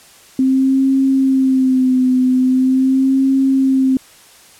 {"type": "tone with vibrato", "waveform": "sine", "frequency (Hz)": 261.6, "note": "C4", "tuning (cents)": 0, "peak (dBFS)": -10, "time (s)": [0.39, 3.97], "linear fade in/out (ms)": 2, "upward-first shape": "sine", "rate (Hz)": 0.42, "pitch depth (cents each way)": 44, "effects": ["white hiss -44 dBFS RMS until 4.59 s", "low-pass 11000 Hz 12 dB/octave"]}